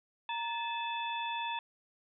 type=harmonic tone with a mistuned harmonic; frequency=869 Hz; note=A5; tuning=22 cents flat; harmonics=1 / 2 / 3 / 4; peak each=-35 / -45 / -41 / -42 dBFS; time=0.29-1.59 s; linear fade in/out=2 ms; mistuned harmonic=1; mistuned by=+120 cents; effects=none